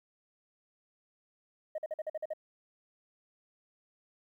sine tone bursts, 622.3 Hz, D#5, in tune, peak -31 dBFS, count 8, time 1.75-2.335 s, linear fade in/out 5 ms, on 32 ms, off 47 ms, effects tanh soft clip ceiling -31 dBFS + 12-bit

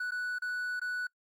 triangle tone with dropouts, 1480 Hz, F#6, in tune, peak -30 dBFS, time 0-1.07 s, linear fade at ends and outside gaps 5 ms, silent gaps 0.109-0.118 / 0.386-0.42 / 0.797-0.815 s, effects noise-tail reverb RT60 0.1 s tail -25 dB re dry + Opus 32 kbps

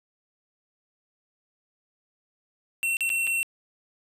square tone with dropouts, 2714 Hz, E7, 50 cents sharp, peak -24 dBFS, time 2.83-3.43 s, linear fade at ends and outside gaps 0 ms, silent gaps 2.969-3.007 / 3.093-3.101 / 3.269-3.274 s, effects resampled to 32000 Hz + 9-bit

